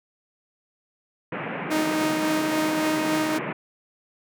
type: band-pass noise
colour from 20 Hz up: pink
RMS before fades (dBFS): -31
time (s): 1.32-3.53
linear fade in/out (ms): 5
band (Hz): 140 to 2600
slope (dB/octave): 48
type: tone with tremolo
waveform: sawtooth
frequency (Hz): 311.1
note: D#4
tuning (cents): 0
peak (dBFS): -17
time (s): 1.7-3.39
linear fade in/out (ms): 20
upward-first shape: triangle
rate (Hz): 3.6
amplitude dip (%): 30
effects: none